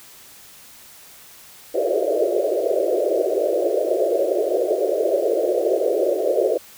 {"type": "band-pass noise", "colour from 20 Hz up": "white", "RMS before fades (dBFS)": -20, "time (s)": [1.74, 6.58], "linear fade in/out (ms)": 10, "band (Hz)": [340, 650], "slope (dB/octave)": 96, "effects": ["white hiss -45 dBFS RMS until 6.77 s"]}